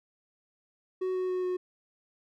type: tone with pitch steps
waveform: triangle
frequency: 372 / 369.4 / 366.9 / 364.3 Hz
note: F#4 / F#4 / F#4 / F#4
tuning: +9 / -3 / -15 / -27 cents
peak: -26 dBFS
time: 1.01-1.57 s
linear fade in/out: 10 ms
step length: 140 ms
effects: none